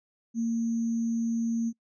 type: tone with sample-and-hold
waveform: sine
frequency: 230 Hz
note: A#3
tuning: 23 cents flat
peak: -25 dBFS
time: 0.34-1.73 s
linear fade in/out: 50 ms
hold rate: 6300 Hz
effects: noise-tail reverb RT60 0.1 s tail -25 dB re dry + resampled to 22050 Hz